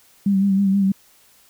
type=tone with vibrato; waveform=sine; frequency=196 Hz; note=G3; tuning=in tune; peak=-14 dBFS; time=0.26-0.92 s; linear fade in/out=5 ms; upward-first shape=sine; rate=6.3 Hz; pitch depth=41 cents each way; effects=white hiss -54 dBFS RMS until 1.49 s